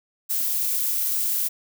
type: noise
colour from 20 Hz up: violet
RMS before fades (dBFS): -24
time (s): 0.29-1.49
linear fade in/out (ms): 20
effects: none